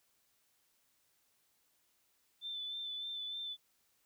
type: tone with vibrato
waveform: sine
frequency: 3527 Hz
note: A7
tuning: 3 cents sharp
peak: -39 dBFS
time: 2.41-3.57 s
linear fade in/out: 50 ms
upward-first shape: sine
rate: 3.3 Hz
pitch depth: 25 cents each way
effects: white hiss -75 dBFS RMS until 4.05 s